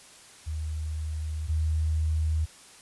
sine tone pair in turn, 77.78 / 78.59 Hz, D#2 / D#2, 0 / +18 cents, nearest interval unison, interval 18 cents, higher second, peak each -29 / -23 dBFS, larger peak second, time 0.46-1.48 / 1.48-2.46 s, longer first, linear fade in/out 20 ms, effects white hiss -51 dBFS RMS until 2.81 s + resampled to 24000 Hz

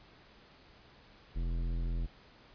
sine tone with tanh clipping, 42.38 Hz, E1, 49 cents sharp, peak -33 dBFS, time 1.35-2.07 s, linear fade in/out 20 ms, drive 15 dB, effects pink hiss -59 dBFS RMS until 2.54 s + resampled to 11025 Hz

